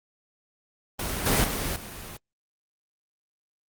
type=noise with level steps; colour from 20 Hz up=pink; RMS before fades=-30 / -22 / -29 / -39 dBFS; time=0.99-2.17 s; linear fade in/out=5 ms; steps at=1.26 / 1.44 / 1.76 s; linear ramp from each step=2 ms; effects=Opus 24 kbps